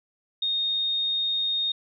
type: tone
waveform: sine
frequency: 3699 Hz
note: A#7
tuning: 14 cents flat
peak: -23 dBFS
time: 0.42-1.72 s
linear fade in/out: 5 ms
effects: none